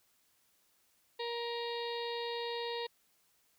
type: harmonic tone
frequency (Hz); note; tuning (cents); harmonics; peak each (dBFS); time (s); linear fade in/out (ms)
470.7; A#4; +17; 1 / 2 / 4 / 5 / 6 / 7 / 8 / 9 / 10; -38 / -42 / -47 / -53 / -49 / -55 / -45 / -49 / -55; 1.19-2.87; 10
effects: white hiss -72 dBFS RMS until 3.58 s